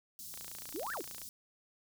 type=band-stop noise; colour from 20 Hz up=white; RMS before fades=-47 dBFS; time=0.19-1.29 s; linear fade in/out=0 ms; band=240 to 4400 Hz; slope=24 dB/octave
type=click train; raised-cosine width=0.2 ms; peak=-30 dBFS; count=26; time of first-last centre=0.34-1.217 s; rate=28.5 Hz
type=exponential two-way sweep; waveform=sine; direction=up then down; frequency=268.5 to 1874 to 268.5 Hz; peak=-37 dBFS; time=0.74-1.02 s; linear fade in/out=10 ms; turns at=0.93 s
effects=none